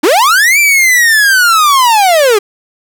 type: linear two-way sweep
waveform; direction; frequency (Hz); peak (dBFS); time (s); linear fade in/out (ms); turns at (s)
45% pulse; up then down; 261.6 to 2370 to 391.3; -5; 0.03-2.39; 10; 0.59
effects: none